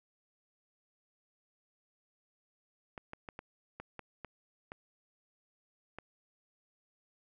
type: clicks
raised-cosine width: 0.5 ms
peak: -28 dBFS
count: 9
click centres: 2.978 / 3.134 / 3.288 / 3.391 / 3.8 / 3.993 / 4.247 / 4.719 / 5.986 s
effects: none